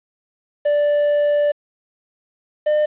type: tone pair in turn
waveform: triangle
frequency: 586 / 603.2 Hz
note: D5 / D5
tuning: -4 / +46 cents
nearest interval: minor second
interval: 50 cents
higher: second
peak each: -12 dBFS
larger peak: neither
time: 0.65-1.52 / 2.66-2.86 s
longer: first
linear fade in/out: 10 ms
effects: resampled to 8000 Hz + 8-bit